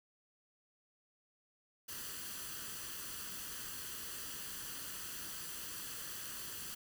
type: noise with comb filter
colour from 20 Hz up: white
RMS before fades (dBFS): -45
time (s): 1.88-6.75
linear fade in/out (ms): 10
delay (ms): 0.66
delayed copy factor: +0.6
effects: none